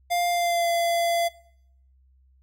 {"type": "tone with pitch glide", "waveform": "square", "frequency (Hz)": [700, 682.4], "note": ["F5", "F5"], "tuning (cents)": [4, -40], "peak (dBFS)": -22, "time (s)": [0.1, 1.29], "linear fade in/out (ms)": 20, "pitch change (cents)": -44, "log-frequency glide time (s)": [0.3, 0.69], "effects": ["noise-tail reverb RT60 0.7 s tail -21 dB re dry", "added 65 Hz sine -56 dBFS peak until 2.42 s"]}